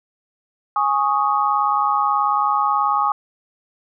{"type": "chord", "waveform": "sine", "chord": "Ab suspended fourth", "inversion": "none", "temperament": "just", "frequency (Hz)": [830.6, 1107.5, 1245.9], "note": ["Ab5", "Db6", "Eb6"], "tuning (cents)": [0, -2, 2], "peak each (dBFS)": -20, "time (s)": [0.76, 3.12], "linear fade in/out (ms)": 2, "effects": []}